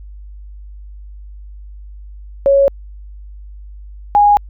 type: tone pair in turn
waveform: sine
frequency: 554.4 / 823.4 Hz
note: C#5 / G#5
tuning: 0 / -15 cents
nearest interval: perfect fifth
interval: 685 cents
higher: second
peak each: -7 / -6 dBFS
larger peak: second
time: 2.46-2.68 / 4.15-4.37 s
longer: neither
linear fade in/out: 0 ms
effects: added 50 Hz sine -31 dBFS peak until 4.49 s